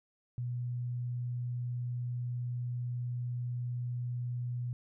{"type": "tone", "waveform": "sine", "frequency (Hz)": 122.3, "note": "B2", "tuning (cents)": -16, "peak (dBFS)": -33, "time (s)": [0.38, 4.73], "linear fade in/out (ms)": 0, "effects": []}